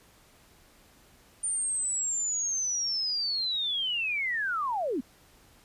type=linear sweep; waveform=sine; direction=down; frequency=9090 to 218.9 Hz; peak=-27 dBFS; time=1.43-5.01 s; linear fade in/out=10 ms; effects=pink hiss -59 dBFS RMS until 5.64 s + resampled to 32000 Hz